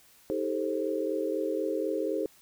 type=chord; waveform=sine; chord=A half-diminished seventh; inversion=second; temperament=just; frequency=316.8 / 396 / 440 / 528 Hz; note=Eb4 / G4 / A4 / C5; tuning=+31 / +18 / 0 / +16 cents; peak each=-33 dBFS; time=0.3-2.26 s; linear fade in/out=0 ms; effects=white hiss -59 dBFS RMS until 2.41 s